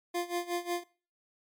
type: tone with tremolo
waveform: 25% pulse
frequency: 349.3 Hz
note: F4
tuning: in tune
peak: -25 dBFS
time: 0.14-0.84 s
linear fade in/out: 10 ms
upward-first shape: sine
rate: 5.5 Hz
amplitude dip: 85%
effects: noise-tail reverb RT60 0.4 s tail -21 dB re dry + MP3 96 kbps